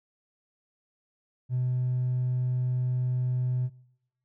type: tone with hard clipping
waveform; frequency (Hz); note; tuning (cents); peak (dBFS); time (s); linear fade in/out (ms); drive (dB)
sine; 125.9; B2; +34; -25; 1.49-3.7; 50; 1
effects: noise-tail reverb RT60 0.9 s tail -24 dB re dry